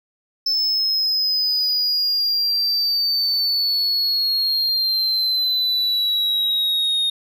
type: exponential sweep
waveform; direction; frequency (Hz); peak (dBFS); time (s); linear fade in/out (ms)
triangle; down; 5274 to 3700; -16; 0.46-7.1; 5
effects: none